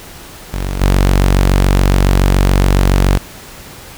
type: tone with level steps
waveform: sawtooth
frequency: 47.11 Hz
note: F#1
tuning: 32 cents sharp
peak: -13 / -4 dBFS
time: 0.53-3.18 s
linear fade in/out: 10 ms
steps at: 0.81 s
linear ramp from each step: 10 ms
effects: pink hiss -34 dBFS RMS until 3.97 s